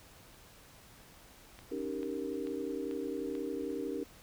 click train, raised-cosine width 0.3 ms, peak -34 dBFS, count 5, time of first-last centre 1.59-3.352 s, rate 2.27 Hz
sine chord, Eb dominant seventh, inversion third, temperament equal with one note detuned, 277.2 / 308.3 / 392 / 466.2 Hz, Db4 / Eb4 / G4 / Bb4, 0 / -16 / 0 / 0 cents, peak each -40 dBFS, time 1.71-4.04 s, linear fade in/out 10 ms
effects pink hiss -57 dBFS RMS until 4.22 s

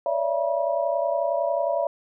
sine tone cluster, 563 / 594 / 671 / 966 Hz, C#5 / D5 / E5 / B5, +27 / +20 / +31 / -39 cents, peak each -26 / -28 / -25 / -31 dBFS, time 0.06-1.87 s, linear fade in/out 2 ms, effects none

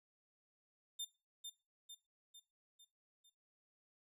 sawtooth tone with echo, 3602 Hz, A7, 40 cents sharp, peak -38 dBFS, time 0.99-1.05 s, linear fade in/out 10 ms, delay 450 ms, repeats 5, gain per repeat -5 dB, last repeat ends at 3.3 s, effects noise-tail reverb RT60 0.3 s tail -19 dB re dry

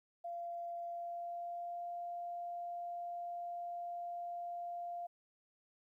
sine tone with pitch glide, 689 to 696.6 Hz, F5 to F5, -24 to -5 cents, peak -40 dBFS, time 0.24-5.07 s, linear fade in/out 10 ms, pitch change +19 cents, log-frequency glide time 0.88-1.83 s, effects 13-bit

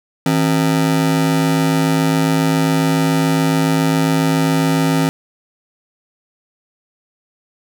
40% pulse ring-modulated tone, 215 Hz, A3, 40 cents flat, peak -9 dBFS, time 0.26-5.09 s, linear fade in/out 0 ms, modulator 53.6 Hz, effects none

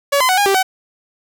sawtooth tone with pitch steps, 565 / 1024 / 744 / 814 / 392 / 756 Hz, C#5 / C6 / F#5 / G#5 / G4 / F#5, +33 / -38 / +9 / -35 / 0 / +37 cents, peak -8 dBFS, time 0.12-0.63 s, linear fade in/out 10 ms, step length 85 ms, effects none

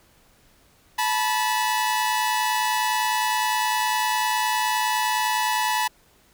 sawtooth tone pair together, 868 / 977.8 Hz, A5 / B5, -24 / -18 cents, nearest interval major second, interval 206 cents, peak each -20 / -20 dBFS, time 0.98-5.88 s, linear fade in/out 10 ms, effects pink hiss -58 dBFS RMS until 6.33 s

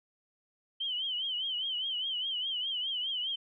sine tone with vibrato, 3073 Hz, G7, 35 cents flat, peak -31 dBFS, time 0.8-3.36 s, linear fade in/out 10 ms, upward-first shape triangle, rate 4.9 Hz, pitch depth 120 cents each way, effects none

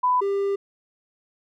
sine / triangle tone pair in turn, 998 / 397.5 Hz, B5 / G4, +18 / +24 cents, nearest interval octave + major third, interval 1594 cents, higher first, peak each -17 / -19 dBFS, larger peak first, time 0.03-0.21 / 0.21-0.56 s, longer second, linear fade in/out 10 ms, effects none

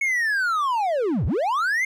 triangle linear two-way sweep, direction down then up, 2217 to 58.9 to 2151 Hz, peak -18 dBFS, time 0.01-1.85 s, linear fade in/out 5 ms, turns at 1.26 s, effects none

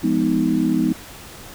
sine chord, F half-diminished seventh, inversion none, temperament just, 174.61 / 209.5 / 251.4 / 314.3 Hz, F3 / Ab3 / Cb4 / Eb4, 0 / +15 / +31 / +18 cents, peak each -24 / -23 / -20 / -20 dBFS, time 0.03-0.93 s, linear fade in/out 10 ms, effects pink hiss -39 dBFS RMS until 1.54 s

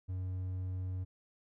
triangle tone, 92.5 Hz, F#2, in tune, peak -33 dBFS, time 0.08-1.05 s, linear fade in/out 20 ms, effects none

